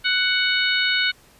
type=harmonic tone with a mistuned harmonic; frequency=743 Hz; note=F#5; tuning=7 cents sharp; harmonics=2 / 3 / 4 / 5 / 6; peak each=-22 / -24 / -25 / -26 / -27 dBFS; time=0.04-1.12 s; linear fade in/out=20 ms; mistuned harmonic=6; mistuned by=-60 cents; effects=pink hiss -53 dBFS RMS until 1.39 s + resampled to 32000 Hz